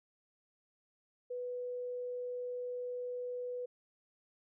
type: tone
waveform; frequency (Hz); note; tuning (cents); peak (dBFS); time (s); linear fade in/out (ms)
sine; 493.9; B4; 0; -37; 1.3-3.66; 10
effects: none